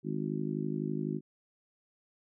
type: harmonic tone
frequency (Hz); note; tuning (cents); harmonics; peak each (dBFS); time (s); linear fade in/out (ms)
51.91; G#1; 0; 3 / 4 / 5 / 6 / 7; -36 / -37 / -38 / -39 / -39; 0.03-1.21; 50
effects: none